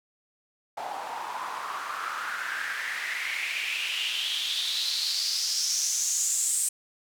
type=noise with band-pass filter sweep; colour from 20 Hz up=white; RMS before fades=-30 dBFS; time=0.77-6.69 s; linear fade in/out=5 ms; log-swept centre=760 to 8400 Hz; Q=5.2; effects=none